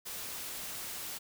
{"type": "noise", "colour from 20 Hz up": "white", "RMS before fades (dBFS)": -41, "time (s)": [0.05, 1.19], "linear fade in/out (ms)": 20, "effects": []}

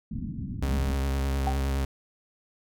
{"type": "low-pass noise", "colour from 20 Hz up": "white", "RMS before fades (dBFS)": -34, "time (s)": [0.11, 0.95], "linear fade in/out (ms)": 5, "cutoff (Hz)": 250, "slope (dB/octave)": 48}
{"type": "tone with vibrato", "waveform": "40% pulse", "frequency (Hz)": 67.9, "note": "C#2", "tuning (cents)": -35, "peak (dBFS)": -24, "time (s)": [0.62, 1.85], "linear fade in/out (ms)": 5, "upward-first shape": "sine", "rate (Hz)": 9.7, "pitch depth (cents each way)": 30}
{"type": "tone with exponential decay", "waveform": "sine", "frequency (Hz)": 771, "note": "G5", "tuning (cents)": -29, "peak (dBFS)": -23, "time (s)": [1.47, 1.63], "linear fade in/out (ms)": 0, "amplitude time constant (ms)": 33}
{"effects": []}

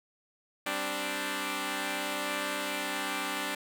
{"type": "chord", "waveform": "5% pulse", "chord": "G suspended fourth", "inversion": "none", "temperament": "equal", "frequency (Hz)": [196, 261.6, 293.7], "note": ["G3", "C4", "D4"], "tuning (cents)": [0, 0, 0], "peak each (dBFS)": [-27, -27, -22], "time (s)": [0.66, 3.55], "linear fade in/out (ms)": 5, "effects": []}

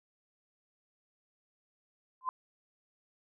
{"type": "tone with exponential growth", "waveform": "sine", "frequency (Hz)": 1030, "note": "C6", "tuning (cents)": -28, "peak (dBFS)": -25, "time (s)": [2.21, 2.29], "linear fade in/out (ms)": 1, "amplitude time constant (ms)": 17, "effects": []}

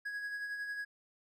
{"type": "tone with tremolo", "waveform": "triangle", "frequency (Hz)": 1661.2, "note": "G#6", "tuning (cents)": 0, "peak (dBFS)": -34, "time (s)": [0.05, 0.85], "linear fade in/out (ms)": 10, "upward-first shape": "sine", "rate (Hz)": 11, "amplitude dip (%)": 40, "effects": []}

